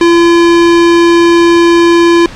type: tone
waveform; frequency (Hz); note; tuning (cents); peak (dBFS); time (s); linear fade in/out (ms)
square; 340.5; F4; -44; -4; 0.01-2.26; 2
effects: pink hiss -29 dBFS RMS until 2.35 s + low-pass 5000 Hz 12 dB/octave